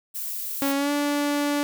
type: noise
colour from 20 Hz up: violet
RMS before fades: -31 dBFS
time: 0.14-0.73 s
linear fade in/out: 20 ms
type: tone with pitch glide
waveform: sawtooth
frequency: 277.2 to 289.6 Hz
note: C#4 to D4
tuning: 0 to -24 cents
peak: -18 dBFS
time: 0.62-1.63 s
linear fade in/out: 0 ms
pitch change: +76 cents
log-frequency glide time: 0.75-0.91 s
effects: none